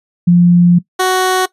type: tone pair in turn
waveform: sine / 15% pulse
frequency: 174.9 / 371.7 Hz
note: F3 / F#4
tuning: +3 / +8 cents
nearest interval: octave + minor second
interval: 1305 cents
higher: second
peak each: -4 dBFS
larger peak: neither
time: 0.27-0.79 / 0.99-1.46 s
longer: first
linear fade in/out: 10 ms
effects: noise-tail reverb RT60 0.1 s tail -18 dB re dry + resampled to 32000 Hz